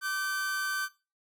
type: tone pair together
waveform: 45% pulse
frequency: 1174.7 / 1537.6 Hz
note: D6 / G6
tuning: 0 / -34 cents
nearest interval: perfect fourth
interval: 466 cents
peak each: -37 / -30 dBFS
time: 0.01-0.89 s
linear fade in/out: 50 ms
effects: noise-tail reverb RT60 0.3 s tail -18 dB re dry